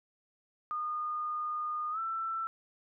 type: tone with pitch glide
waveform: sine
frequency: 1223 to 1333.7 Hz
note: D#6 to E6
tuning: -30 to +20 cents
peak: -32 dBFS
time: 0.71-2.47 s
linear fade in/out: 0 ms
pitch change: +150 cents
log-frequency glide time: 1.91-1.99 s
effects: none